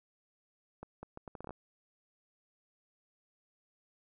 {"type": "accelerating click train", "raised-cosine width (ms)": 1, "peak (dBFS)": -30, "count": 10, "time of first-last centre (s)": [0.83, 1.507], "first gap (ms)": 200, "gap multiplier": 0.72, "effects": []}